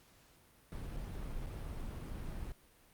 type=noise with dropouts; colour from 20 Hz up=brown; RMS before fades=-42 dBFS; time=0.72-2.52 s; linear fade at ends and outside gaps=1 ms; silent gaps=0.966-0.97 / 1.463-1.467 s; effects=pink hiss -65 dBFS RMS until 2.93 s + Opus 48 kbps